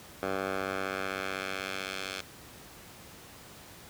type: tone with band-pass filter sweep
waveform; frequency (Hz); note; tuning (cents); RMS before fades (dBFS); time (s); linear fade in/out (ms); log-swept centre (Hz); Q
10% pulse; 95.8; G2; -39; -35; 0.23-2.21; 0; 920 to 3600; 0.9
effects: pink hiss -50 dBFS RMS until 3.89 s + high-pass 60 Hz 12 dB/octave